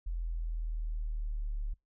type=exponential sweep; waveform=sine; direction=down; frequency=42.62 to 35.87 Hz; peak=-32 dBFS; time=0.06-1.74 s; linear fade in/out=10 ms; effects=noise-tail reverb RT60 0.2 s tail -25 dB re dry